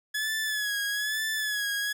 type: tone with vibrato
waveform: sawtooth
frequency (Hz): 1700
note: G#6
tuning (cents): +40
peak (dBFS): -24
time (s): 0.14-1.93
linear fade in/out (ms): 10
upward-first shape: sine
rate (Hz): 1.1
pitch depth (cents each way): 59
effects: none